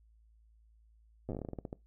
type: slowing click train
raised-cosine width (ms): 2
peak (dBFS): -26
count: 15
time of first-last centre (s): 1.29-1.729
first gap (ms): 8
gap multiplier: 1.19
effects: noise-tail reverb RT60 0.2 s tail -21 dB re dry + added 55 Hz sine -61 dBFS peak until 1.86 s